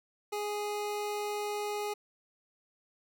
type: tone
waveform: 25% pulse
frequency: 415.3 Hz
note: G#4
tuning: in tune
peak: -29 dBFS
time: 0.32-1.94 s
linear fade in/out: 10 ms
effects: none